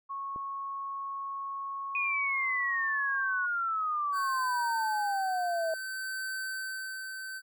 sine tone, 1100 Hz, C#6, 14 cents flat, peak -34 dBFS, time 0.09-3.47 s, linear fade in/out 20 ms
click, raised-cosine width 2 ms, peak -33 dBFS, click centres 0.361 s
sine exponential sweep, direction down, 2489 to 640 Hz, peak -28 dBFS, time 1.95-5.74 s, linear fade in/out 2 ms
square tone with tremolo, 1538 Hz, G6, 33 cents flat, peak -34 dBFS, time 4.12-7.42 s, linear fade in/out 50 ms, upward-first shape sine, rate 0.57 Hz, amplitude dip 40%
effects none

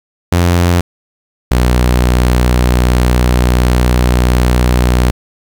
sawtooth tone pair in turn, 87.31 / 61.42 Hz, F2 / B1, 0 / -9 cents, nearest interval tritone, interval 609 cents, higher first, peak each -4 dBFS, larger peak neither, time 0.32-0.81 / 1.51-5.11 s, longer second, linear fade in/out 5 ms, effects 7-bit

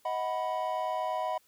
triangle chord, B major, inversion first, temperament equal with one note detuned, 631.7 / 740 / 987.8 Hz, D#5 / F#5 / B5, +26 / 0 / 0 cents, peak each -32 dBFS, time 0.05-1.38 s, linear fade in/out 5 ms, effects white hiss -66 dBFS RMS until 1.47 s

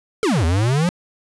square exponential two-way sweep, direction down then up, 472.8 to 78.5 to 184.5 Hz, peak -16 dBFS, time 0.23-0.89 s, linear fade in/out 0 ms, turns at 0.45 s, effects resampled to 22050 Hz + 7-bit

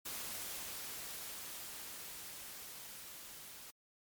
white noise with level ramp, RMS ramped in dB -43 to -52 dBFS, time 0.05-3.71 s, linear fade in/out 10 ms, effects MP3 96 kbps

